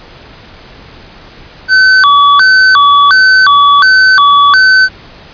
square tone with vibrato, 1318.5 Hz, E6, in tune, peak -3 dBFS, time 1.68-4.89 s, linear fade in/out 50 ms, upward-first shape square, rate 1.4 Hz, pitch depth 250 cents each way, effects pink hiss -34 dBFS RMS until 5.33 s + resampled to 11025 Hz

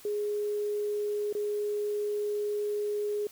sine tone with dropouts, 415.9 Hz, G#4, 2 cents sharp, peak -28 dBFS, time 0.05-3.27 s, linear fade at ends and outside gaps 2 ms, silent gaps 1.327-1.35 s, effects white hiss -53 dBFS RMS until 3.31 s

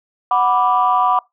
sine chord, B minor, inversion second, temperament equal, 740 / 987.8 / 1174.7 Hz, F#5 / B5 / D6, 0 / 0 / 0 cents, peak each -16 dBFS, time 0.31-1.19 s, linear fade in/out 2 ms, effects noise-tail reverb RT60 0.2 s tail -24 dB re dry + tanh soft clip ceiling -4 dBFS

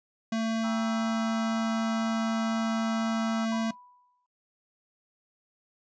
square tone, 224.5 Hz, A3, 35 cents sharp, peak -27 dBFS, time 0.32-3.71 s, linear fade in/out 5 ms
sine chord, E diminished, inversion first, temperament just, 791.1 / 949.3 / 1318.5 Hz, G5 / Bb5 / E6, +16 / +31 / 0 cents, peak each -42 / -41 / -37 dBFS, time 0.63-3.46 s, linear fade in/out 20 ms
sine tone with exponential decay, 987.8 Hz, B5, in tune, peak -36 dBFS, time 3.52-4.26 s, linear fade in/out 1 ms, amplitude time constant 160 ms
effects noise-tail reverb RT60 0.1 s tail -17 dB re dry + resampled to 16000 Hz

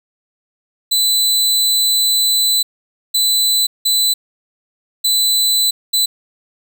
sawtooth tone bursts at uneven times, 4000 Hz, B7, 21 cents sharp, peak -9 dBFS, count 5, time 0.91-2.63 / 3.14-3.67 / 3.85-4.14 / 5.04-5.71 / 5.93-6.06 s, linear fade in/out 10 ms, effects none

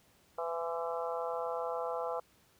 harmonic tone with a mistuned harmonic, 167.1 Hz, E3, 24 cents sharp, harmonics 3 / 4 / 5 / 6 / 7 / 8, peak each -37 / -39 / -41 / -43 / -44 / -45 dBFS, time 0.38-2.2 s, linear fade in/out 5 ms, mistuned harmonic 6, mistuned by +35 cents, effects pink hiss -66 dBFS RMS until 2.59 s + high-pass 60 Hz 12 dB/octave

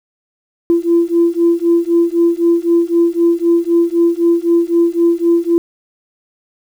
sine beating tone pair, 337.7 / 341.6 Hz, E4 / F4, +42 / -38 cents, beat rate 3.9 Hz, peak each -12 dBFS, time 0.7-5.58 s, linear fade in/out 0 ms, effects tanh soft clip ceiling -3 dBFS + 7-bit

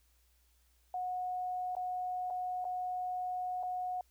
sine tone with dropouts, 730 Hz, F#5, 24 cents flat, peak -34 dBFS, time 0.94-4.01 s, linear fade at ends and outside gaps 2 ms, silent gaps 1.752-1.766 / 2.302-2.306 / 2.644-2.651 / 3.629-3.633 s, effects added 60 Hz sine -68 dBFS peak until 4.1 s + white hiss -73 dBFS RMS until 4.1 s

